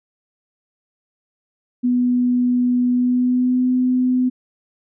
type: tone with pitch glide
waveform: sine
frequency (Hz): 246.9 to 252.8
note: B3 to B3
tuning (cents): 0 to +41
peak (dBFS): -14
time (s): 1.83-4.3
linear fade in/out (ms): 20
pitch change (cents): +41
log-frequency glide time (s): 2.91-3.68
effects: none

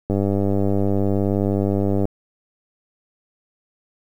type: click train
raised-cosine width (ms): 2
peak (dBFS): -8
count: 195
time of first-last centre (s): 0.1-2.054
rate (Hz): 99.3
effects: 8-bit

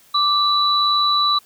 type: tone pair together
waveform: sine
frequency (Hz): 1174.7 / 3951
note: D6 / B7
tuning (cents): 0 / 0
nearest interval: octave + major sixth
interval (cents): 2100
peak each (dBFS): -17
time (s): 0.14-1.39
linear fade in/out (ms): 10
effects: white hiss -52 dBFS RMS until 1.45 s

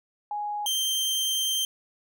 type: tone pair in turn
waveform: sine / sawtooth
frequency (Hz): 831 / 3145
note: G#5 / G7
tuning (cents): +1 / +5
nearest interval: octave + major seventh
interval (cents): 2304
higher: second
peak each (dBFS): -28 / -21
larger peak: second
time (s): 0.31-0.66 / 0.66-1.65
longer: second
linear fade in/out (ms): 2
effects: none

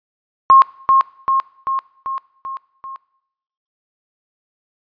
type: tone with echo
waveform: sine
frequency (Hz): 1073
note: C6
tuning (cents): +43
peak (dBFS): -4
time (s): 0.5-0.62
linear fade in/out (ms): 0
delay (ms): 390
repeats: 6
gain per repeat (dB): -4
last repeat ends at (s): 2.96
effects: noise-tail reverb RT60 0.8 s tail -22 dB re dry + resampled to 11025 Hz

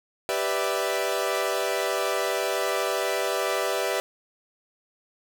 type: chord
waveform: sawtooth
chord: E minor seventh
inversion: first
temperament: equal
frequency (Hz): 392 / 493.9 / 587.3 / 659.3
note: G4 / B4 / D5 / E5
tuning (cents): 0 / 0 / 0 / 0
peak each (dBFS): -26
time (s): 0.29-4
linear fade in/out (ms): 0
effects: none

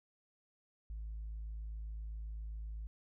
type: tone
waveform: sine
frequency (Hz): 53.8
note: A1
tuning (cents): -38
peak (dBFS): -39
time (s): 0.9-2.87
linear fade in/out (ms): 0
effects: tanh soft clip ceiling -38 dBFS

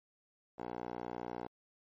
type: tone with band-pass filter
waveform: 10% pulse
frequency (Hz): 60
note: B1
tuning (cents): -49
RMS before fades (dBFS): -43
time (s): 0.58-1.48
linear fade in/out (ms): 10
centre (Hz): 630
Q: 2.2
effects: MP3 32 kbps

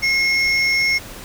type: tone pair together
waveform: triangle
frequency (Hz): 2158 / 5438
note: C#7 / F8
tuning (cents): -47 / -47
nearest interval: octave + major third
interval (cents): 1600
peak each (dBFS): -14 / -21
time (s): 0.02-0.99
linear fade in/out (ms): 20
effects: pink hiss -36 dBFS RMS until 1.24 s

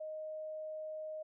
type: tone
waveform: sine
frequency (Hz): 622.3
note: D#5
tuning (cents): 0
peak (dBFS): -40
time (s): 0-1.23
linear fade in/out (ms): 10
effects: none

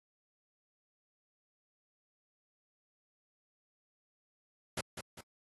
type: noise with echo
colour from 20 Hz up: pink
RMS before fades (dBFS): -35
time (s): 4.77-4.81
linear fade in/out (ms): 5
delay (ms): 200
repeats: 2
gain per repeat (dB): -7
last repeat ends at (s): 5.21
effects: high-pass 80 Hz 12 dB/octave + AAC 32 kbps

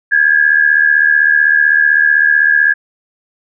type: tone pair together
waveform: sine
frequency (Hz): 1624.2 / 1700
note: G#6 / G#6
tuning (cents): -39 / +40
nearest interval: minor second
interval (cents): 79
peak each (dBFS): -10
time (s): 0.11-2.74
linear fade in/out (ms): 20
effects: none

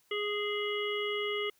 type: harmonic tone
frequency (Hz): 415.3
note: G#4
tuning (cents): 0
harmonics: 1 / 3 / 5 / 7 / 8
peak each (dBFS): -33 / -40 / -37 / -38 / -44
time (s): 0.11-1.5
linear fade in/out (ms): 5
effects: white hiss -69 dBFS RMS until 1.59 s

